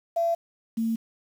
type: tone pair in turn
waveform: sine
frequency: 675 / 226.2 Hz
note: E5 / A3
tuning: +41 / +48 cents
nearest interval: octave + perfect fifth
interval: 1893 cents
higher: first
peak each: -21 / -23 dBFS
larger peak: first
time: 0.16-0.35 / 0.77-0.96 s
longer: neither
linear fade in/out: 10 ms
effects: 8-bit